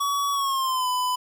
square tone with pitch glide, 1131 to 1001.8 Hz, C#6 to B5, +34 to +24 cents, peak -23 dBFS, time 0-1.16 s, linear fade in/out 10 ms, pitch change -210 cents, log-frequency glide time 0.32-0.88 s, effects 9-bit

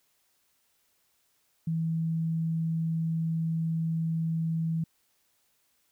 sine tone, 162.9 Hz, E3, 20 cents flat, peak -26 dBFS, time 1.67-4.84 s, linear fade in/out 5 ms, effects white hiss -71 dBFS RMS until 5.91 s

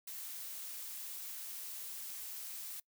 blue noise, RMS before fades -45 dBFS, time 0.07-2.8 s, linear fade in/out 5 ms, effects noise-tail reverb RT60 0.1 s tail -23 dB re dry

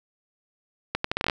accelerating click train, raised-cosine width 0.3 ms, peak -8 dBFS, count 9, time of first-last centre 0.95-1.298 s, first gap 94 ms, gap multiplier 0.76, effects none

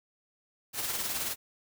white noise with tremolo, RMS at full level -31 dBFS, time 0.73-1.36 s, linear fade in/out 50 ms, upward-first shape triangle, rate 19 Hz, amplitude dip 50%, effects none

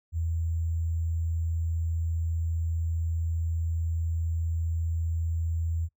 sine tone with sample-and-hold, 82.41 Hz, E2, in tune, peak -26 dBFS, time 0.12-5.89 s, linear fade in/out 50 ms, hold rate 7350 Hz, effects noise-tail reverb RT60 0.1 s tail -20 dB re dry

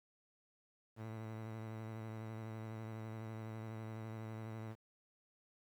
sawtooth tone with vibrato, 110.7 Hz, A2, 11 cents sharp, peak -40 dBFS, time 0.96-4.76 s, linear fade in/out 50 ms, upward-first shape sine, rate 12 Hz, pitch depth 30 cents each way, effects low-pass 2000 Hz 12 dB/octave + 11-bit

